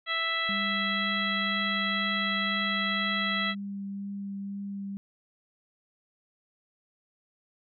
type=harmonic tone; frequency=659.3 Hz; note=E5; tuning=in tune; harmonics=1 / 2 / 3 / 4 / 5 / 6; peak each=-41 / -33 / -30 / -38 / -33 / -37 dBFS; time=0.06-3.55 s; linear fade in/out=50 ms
type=tone with vibrato; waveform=sine; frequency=198.9 Hz; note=G3; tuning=25 cents sharp; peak=-33 dBFS; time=0.49-4.97 s; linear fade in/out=0 ms; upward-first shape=triangle; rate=2 Hz; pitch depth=12 cents each way
effects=none